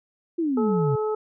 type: exponential sweep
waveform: sine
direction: down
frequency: 350.2 to 126.8 Hz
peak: -21 dBFS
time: 0.38-0.96 s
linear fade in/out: 10 ms
type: harmonic tone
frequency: 430 Hz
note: A4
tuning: 40 cents flat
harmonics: 1 / 2 / 3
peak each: -23 / -33 / -34 dBFS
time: 0.57-1.15 s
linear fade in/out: 5 ms
effects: none